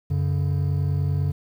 triangle tone pair together, 92.4 / 142.51 Hz, F#2 / C#3, -2 / +48 cents, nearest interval minor sixth, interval 750 cents, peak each -21 dBFS, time 0.1-1.32 s, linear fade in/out 10 ms, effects 9-bit

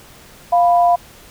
sine tone pair together, 698.5 / 987.8 Hz, F5 / B5, 0 / 0 cents, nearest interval tritone, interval 600 cents, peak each -10 / -19 dBFS, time 0.52-0.96 s, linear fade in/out 10 ms, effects pink hiss -43 dBFS RMS until 1.3 s

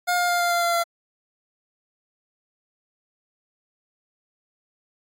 25% pulse tone with pitch steps, 712 / 707.1 / 702.2 / 697.3 / 692.5 / 687.7 / 683 Hz, F5 / F5 / F5 / F5 / F5 / F5 / F5, +33 / +21 / +9 / -3 / -15 / -27 / -39 cents, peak -16 dBFS, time 0.07-0.84 s, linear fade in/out 20 ms, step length 110 ms, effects AAC 64 kbps

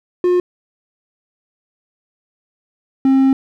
triangle tone pair in turn, 358 / 267.3 Hz, F4 / C4, +43 / +37 cents, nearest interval perfect fourth, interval 506 cents, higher first, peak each -9 / -7 dBFS, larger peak second, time 0.24-0.4 / 3.05-3.33 s, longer second, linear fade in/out 2 ms, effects none

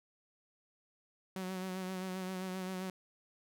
sawtooth tone with vibrato, 186.3 Hz, F#3, 12 cents sharp, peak -34 dBFS, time 1.36-2.9 s, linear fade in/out 2 ms, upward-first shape sine, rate 7.6 Hz, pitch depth 31 cents each way, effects none

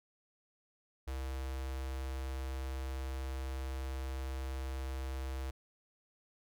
square tone with notch filter, 65.8 Hz, C2, 10 cents sharp, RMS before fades -39 dBFS, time 1.07-5.51 s, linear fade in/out 10 ms, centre 210 Hz, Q 1.8, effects none

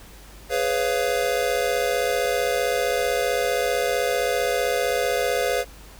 square chord, C# dominant seventh, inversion second, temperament just, 415.8 / 498.9 / 554.4 / 693 Hz, G#4 / B4 / C#5 / E#5, +2 / +17 / 0 / -14 cents, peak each -29 / -25 / -28 / -28 dBFS, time 0.49-5.65 s, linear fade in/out 50 ms, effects added 50 Hz sine -44 dBFS peak until 5.99 s + pink hiss -47 dBFS RMS until 5.99 s

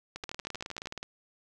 two click trains, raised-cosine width 0.2 ms, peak -21 / -21 dBFS, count 10 / 16, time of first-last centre 0.16-0.858 / 0.24-1.029 s, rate 12.9 / 19 Hz, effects none

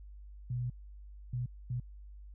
sine tone bursts at uneven times, 123.47 Hz, B2, in tune, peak -32 dBFS, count 3, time 0.5-0.7 / 1.33-1.46 / 1.7-1.8 s, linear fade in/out 5 ms, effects added 50 Hz sine -47 dBFS peak until 2.34 s

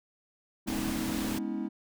triangle chord, C# minor seventh, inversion second, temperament equal with one note detuned, 207.7 / 246.9 / 277.2 / 322.5 Hz, G#3 / B3 / C#4 / E4, 0 / 0 / 0 / -38 cents, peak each -34 / -35 / -36 / -34 dBFS, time 0.66-1.69 s, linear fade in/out 20 ms
pink noise, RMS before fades -37 dBFS, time 0.67-1.39 s, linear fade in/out 10 ms
effects none

